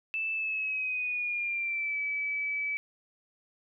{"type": "tone with pitch glide", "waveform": "sine", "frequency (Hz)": [2637, 2296], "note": ["E7", "D7"], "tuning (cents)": [0, -40], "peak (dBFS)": -29, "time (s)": [0.14, 2.77], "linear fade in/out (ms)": 0, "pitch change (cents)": -240, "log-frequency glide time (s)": [0.33, 1.99], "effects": []}